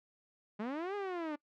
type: linear two-way sweep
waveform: sawtooth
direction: up then down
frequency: 200 to 415.3 to 289 Hz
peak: -32 dBFS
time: 0.59-1.36 s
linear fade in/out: 10 ms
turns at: 0.95 s
effects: noise-tail reverb RT60 0.1 s tail -23 dB re dry + low-pass 2000 Hz 12 dB/octave